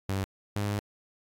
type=tone pair in turn; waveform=sawtooth; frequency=96.8 / 102.56 Hz; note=G2 / G#2; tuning=-21 / -21 cents; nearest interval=minor second; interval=100 cents; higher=second; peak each=-24 dBFS; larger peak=neither; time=0.09-0.24 / 0.56-0.79 s; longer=second; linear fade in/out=0 ms; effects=AAC 48 kbps